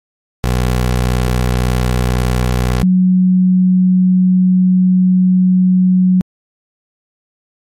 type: tone pair in turn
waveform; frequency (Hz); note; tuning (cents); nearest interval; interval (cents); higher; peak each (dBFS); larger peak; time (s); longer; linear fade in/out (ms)
20% pulse / sine; 61.9 / 184; B1 / F#3; +5 / -9; octave + perfect fifth; 1886; second; -7; neither; 0.44-2.83 / 2.83-6.21; second; 0
effects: MP3 64 kbps